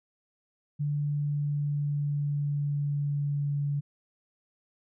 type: tone with pitch glide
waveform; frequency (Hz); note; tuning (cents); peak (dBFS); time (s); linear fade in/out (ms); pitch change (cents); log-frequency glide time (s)
sine; 146.2 to 143.52; D3 to D3; -7 to -40; -26; 0.79-3.81; 20; -33; 0.96-3.59
effects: none